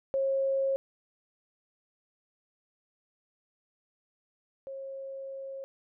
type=tone pair in turn; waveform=sine; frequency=541 / 541 Hz; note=C#5 / C#5; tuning=-42 / -42 cents; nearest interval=unison; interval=0 cents; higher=neither; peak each=-25 / -37 dBFS; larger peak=first; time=0.14-0.76 / 4.67-5.64 s; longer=second; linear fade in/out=0 ms; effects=none